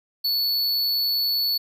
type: tone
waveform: square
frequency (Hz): 4435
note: C#8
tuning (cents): 0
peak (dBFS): -21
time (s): 0.24-1.58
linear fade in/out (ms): 10
effects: none